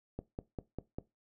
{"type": "click train", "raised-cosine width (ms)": 2, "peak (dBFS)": -25, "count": 5, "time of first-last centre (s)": [0.19, 0.985], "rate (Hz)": 5.03, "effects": ["noise-tail reverb RT60 0.2 s tail -18 dB re dry"]}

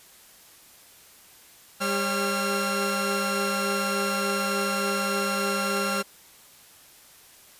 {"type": "tone cluster", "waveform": "sawtooth", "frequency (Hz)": [199.2, 401.8, 545, 1376], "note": ["G3", "G4", "C#5", "F6"], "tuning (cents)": [28, 43, -29, -26], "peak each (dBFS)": [-26, -29, -27, -24], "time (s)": [1.8, 6.03], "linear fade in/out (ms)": 20, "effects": ["white hiss -52 dBFS RMS until 7.59 s", "resampled to 32000 Hz"]}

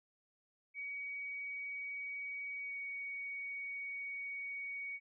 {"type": "tone with pitch glide", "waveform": "sine", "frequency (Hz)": [2258, 2242], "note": ["C#7", "C#7"], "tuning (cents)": [31, 19], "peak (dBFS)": -40, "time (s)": [0.74, 5], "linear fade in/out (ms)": 50, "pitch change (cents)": -12, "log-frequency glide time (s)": [2.59, 2.74], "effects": []}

